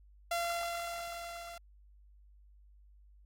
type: tone with level ramp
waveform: sawtooth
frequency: 685 Hz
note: F5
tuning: 34 cents flat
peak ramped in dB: -27 to -42 dBFS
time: 0.31-1.58 s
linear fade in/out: 5 ms
effects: added 50 Hz sine -57 dBFS peak until 3.25 s + AAC 48 kbps